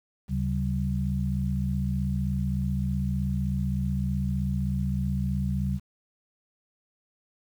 sine tone cluster, 73.2 / 136.5 / 192.3 Hz, D2 / C#3 / G3, -5 / -26 / -33 cents, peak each -29 dBFS, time 0.28-5.8 s, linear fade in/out 50 ms, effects 9-bit

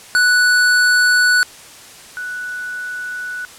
square / sine tone pair in turn, 1480 / 1480 Hz, F#6 / F#6, 0 / 0 cents, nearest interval unison, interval 0 cents, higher neither, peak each -11 / -23 dBFS, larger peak first, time 0.15-1.43 / 2.17-3.45 s, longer neither, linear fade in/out 0 ms, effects white hiss -39 dBFS RMS until 3.58 s + low-pass 10000 Hz 12 dB/octave

